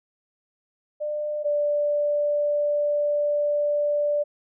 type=tone pair in turn; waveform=sine; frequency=598 / 587 Hz; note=D5 / D5; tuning=+31 / -1 cents; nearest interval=unison; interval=32 cents; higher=first; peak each=-25 / -20 dBFS; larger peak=second; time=1-1.44 / 1.44-4.24 s; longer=second; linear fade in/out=20 ms; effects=none